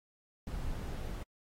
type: noise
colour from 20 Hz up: brown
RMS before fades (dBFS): -38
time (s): 0.47-1.23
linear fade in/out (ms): 2
effects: AAC 48 kbps